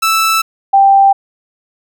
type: tone pair in turn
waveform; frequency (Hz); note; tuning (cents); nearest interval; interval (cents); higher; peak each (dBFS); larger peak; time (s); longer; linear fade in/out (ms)
sawtooth / sine; 1318.5 / 787.5; E6 / G5; 0 / +8; major sixth; 892; first; -6 / -4; second; 0.02-0.42 / 0.73-1.13; neither; 10
effects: none